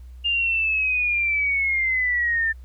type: linear sweep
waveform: sine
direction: down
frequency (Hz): 2820 to 1778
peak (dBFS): -19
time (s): 0.24-2.53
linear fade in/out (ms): 20
effects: added 62 Hz sine -38 dBFS peak until 2.64 s + pink hiss -63 dBFS RMS until 2.64 s